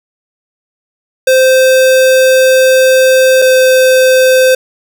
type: tone pair in turn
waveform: square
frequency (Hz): 520 / 516.7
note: C5 / C5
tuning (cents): -11 / -22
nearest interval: unison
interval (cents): 11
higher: first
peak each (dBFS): -5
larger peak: neither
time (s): 1.27-3.42 / 3.42-4.55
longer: first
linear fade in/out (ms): 5
effects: none